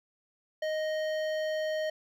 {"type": "tone with hard clipping", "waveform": "triangle", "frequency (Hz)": 622.3, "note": "D#5", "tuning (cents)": 0, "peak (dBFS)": -31, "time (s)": [0.62, 1.9], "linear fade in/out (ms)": 5, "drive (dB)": 17, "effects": []}